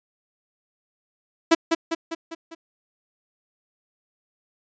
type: tone with echo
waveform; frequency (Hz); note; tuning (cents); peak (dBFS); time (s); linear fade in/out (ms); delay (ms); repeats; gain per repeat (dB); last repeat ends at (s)
sawtooth; 329.6; E4; 0; -8; 1.51-1.55; 10; 200; 5; -5; 2.55
effects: resampled to 16000 Hz